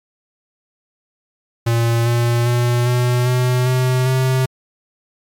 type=tone with pitch steps; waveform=square; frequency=116.54 / 118.71 / 120.93 / 123.18 / 125.48 / 127.82 / 130.21 Hz; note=A#2 / A#2 / B2 / B2 / B2 / C3 / C3; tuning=0 / +32 / -36 / -4 / +28 / -40 / -8 cents; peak=-14 dBFS; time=1.66-4.46 s; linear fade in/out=10 ms; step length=400 ms; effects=MP3 96 kbps